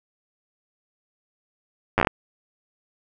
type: slowing click train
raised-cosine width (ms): 0.5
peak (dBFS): -4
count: 7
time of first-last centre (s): 1.98-2.072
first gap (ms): 9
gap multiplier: 1.21
effects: none